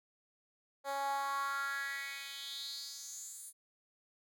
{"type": "tone with high-pass filter sweep", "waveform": "10% pulse", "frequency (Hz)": 277.2, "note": "C#4", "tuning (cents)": 0, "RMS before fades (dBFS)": -40, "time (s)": [0.84, 3.53], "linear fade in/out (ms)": 50, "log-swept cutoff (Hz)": [630, 9600], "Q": 4.6, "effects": []}